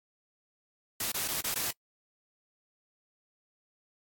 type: noise with dropouts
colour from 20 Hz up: white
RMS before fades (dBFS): -32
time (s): 1-1.71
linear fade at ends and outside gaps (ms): 5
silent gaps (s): 1.12-1.142 / 1.279-1.284 / 1.41-1.441 / 1.544-1.557
effects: noise-tail reverb RT60 0.1 s tail -25 dB re dry + AAC 64 kbps